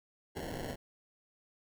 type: noise with sample-and-hold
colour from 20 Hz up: violet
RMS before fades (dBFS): -40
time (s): 0.35-0.76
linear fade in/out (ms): 20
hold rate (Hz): 1225
effects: none